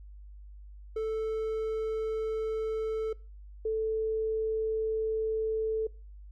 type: tone pair in turn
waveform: triangle / sine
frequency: 440 / 440 Hz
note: A4 / A4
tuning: 0 / 0 cents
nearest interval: unison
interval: 0 cents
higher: neither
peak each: -27 dBFS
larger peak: neither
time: 0.96-3.13 / 3.65-5.87 s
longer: second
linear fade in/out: 5 ms
effects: noise-tail reverb RT60 0.4 s tail -24 dB re dry + added 50 Hz sine -45 dBFS peak until 6.31 s